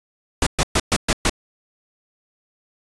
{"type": "noise bursts", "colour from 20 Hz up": "pink", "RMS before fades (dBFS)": -17, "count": 6, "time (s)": [0.42, 1.296], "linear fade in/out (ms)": 2, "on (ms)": 46, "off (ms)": 120, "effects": ["resampled to 22050 Hz"]}